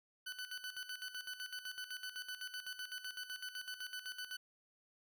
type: tone with tremolo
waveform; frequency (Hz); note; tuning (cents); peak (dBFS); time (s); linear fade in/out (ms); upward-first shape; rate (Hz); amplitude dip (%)
20% pulse; 1499; F#6; +22; -37; 0.26-4.37; 10; square; 7.9; 70
effects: none